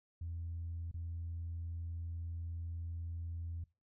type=tone with dropouts; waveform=sine; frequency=84.1 Hz; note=E2; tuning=35 cents sharp; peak=-38 dBFS; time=0.21-3.64 s; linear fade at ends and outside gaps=5 ms; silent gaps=0.914-0.941 s; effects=noise-tail reverb RT60 0.3 s tail -24 dB re dry + tanh soft clip ceiling -35 dBFS